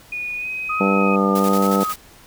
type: tone with pitch glide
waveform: sine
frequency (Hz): 2459 to 2519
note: D#7 to D#7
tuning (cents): -21 to +21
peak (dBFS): -24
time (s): 0.12-1.16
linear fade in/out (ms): 5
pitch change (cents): +42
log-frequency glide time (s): 0.37-0.49
type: tone with vibrato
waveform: sine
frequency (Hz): 1244.5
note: D#6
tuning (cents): 0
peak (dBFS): -21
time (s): 0.69-1.93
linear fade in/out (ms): 10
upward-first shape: triangle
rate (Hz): 1.2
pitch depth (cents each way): 59
type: harmonic tone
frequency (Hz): 98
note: G2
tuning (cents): 0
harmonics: 2 / 3 / 4 / 5 / 6 / 7 / 8 / 9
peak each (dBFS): -18 / -24 / -25 / -22 / -28 / -30 / -32 / -28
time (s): 0.8-1.84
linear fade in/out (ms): 10
type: noise with tremolo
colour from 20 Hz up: white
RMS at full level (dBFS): -30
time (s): 1.35-1.96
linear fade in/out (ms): 5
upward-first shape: square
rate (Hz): 11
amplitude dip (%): 55
effects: pink hiss -47 dBFS RMS until 2.26 s

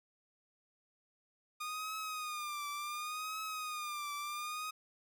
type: tone with vibrato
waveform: sawtooth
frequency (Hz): 1223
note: D#6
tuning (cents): -30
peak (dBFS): -35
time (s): 1.6-4.71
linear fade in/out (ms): 10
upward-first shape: triangle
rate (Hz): 0.69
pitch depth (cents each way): 90
effects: none

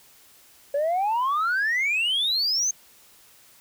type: exponential sweep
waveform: sine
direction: up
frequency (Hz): 554.4 to 6440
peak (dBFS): -19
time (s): 0.74-2.71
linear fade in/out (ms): 5
effects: tanh soft clip ceiling -19 dBFS + white hiss -54 dBFS RMS until 3.6 s

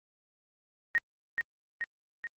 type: tone with echo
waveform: sine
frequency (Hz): 1864.7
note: A#6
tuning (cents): 0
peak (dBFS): -22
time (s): 0.95-0.98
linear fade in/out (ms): 0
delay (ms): 430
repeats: 3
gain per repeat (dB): -4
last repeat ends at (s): 2.27
effects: Opus 24 kbps

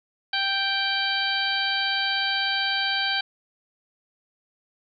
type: harmonic tone with a mistuned harmonic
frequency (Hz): 784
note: G5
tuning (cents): 0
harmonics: 1 / 2 / 3 / 4 / 5 / 6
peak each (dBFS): -31 / -27 / -32 / -28 / -30 / -31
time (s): 0.33-3.21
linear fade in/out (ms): 5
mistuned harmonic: 6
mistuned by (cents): -39
effects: none

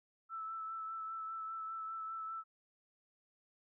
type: tone with vibrato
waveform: sine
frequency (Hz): 1318.5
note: E6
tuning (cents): 0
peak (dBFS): -40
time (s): 0.29-2.44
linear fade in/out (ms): 50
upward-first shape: triangle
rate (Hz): 5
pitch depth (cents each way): 23
effects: none

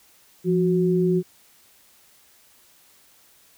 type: tone pair together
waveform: sine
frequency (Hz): 172.94 / 367.4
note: F3 / F#4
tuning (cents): -17 / -12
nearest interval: octave + minor second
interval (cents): 1305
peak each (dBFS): -20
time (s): 0.44-1.23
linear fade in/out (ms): 50
effects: white hiss -56 dBFS RMS until 3.57 s

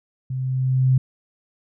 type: tone with level ramp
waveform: sine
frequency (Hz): 130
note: C3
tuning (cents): -11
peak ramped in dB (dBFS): -24 to -12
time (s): 0.3-0.98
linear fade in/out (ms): 5
effects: none

